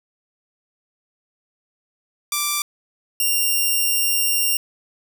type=tone pair in turn; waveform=5% pulse; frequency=1174.7 / 2783 Hz; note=D6 / F7; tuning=0 / -7 cents; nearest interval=octave + minor third; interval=1493 cents; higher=second; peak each=-8 dBFS; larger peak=neither; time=2.32-2.62 / 3.2-4.57 s; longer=second; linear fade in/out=2 ms; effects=none